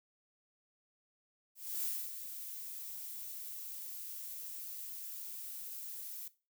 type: noise with ADSR envelope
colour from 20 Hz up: violet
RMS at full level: -36 dBFS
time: 1.55-6.28 s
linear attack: 280 ms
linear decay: 270 ms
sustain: -9 dB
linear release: 4 ms
effects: noise-tail reverb RT60 0.3 s tail -17 dB re dry